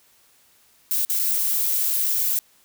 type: noise with dropouts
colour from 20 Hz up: violet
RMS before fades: -22 dBFS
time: 0.91-2.39 s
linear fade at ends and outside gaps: 0 ms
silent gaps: 1.05-1.097 / 1.192-1.197 / 1.903-1.907 s
effects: white hiss -58 dBFS RMS until 2.64 s